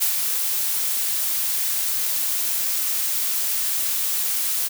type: noise with ADSR envelope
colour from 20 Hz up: blue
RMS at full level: -19 dBFS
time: 0-4.69 s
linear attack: 23 ms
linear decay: 98 ms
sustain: -4 dB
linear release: 27 ms
effects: none